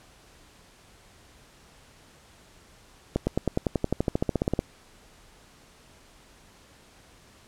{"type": "accelerating click train", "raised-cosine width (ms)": 2, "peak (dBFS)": -10, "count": 19, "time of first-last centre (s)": [3.16, 4.591], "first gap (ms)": 110, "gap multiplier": 0.96, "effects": ["pink hiss -55 dBFS RMS until 7.47 s", "low-pass 10000 Hz 12 dB/octave"]}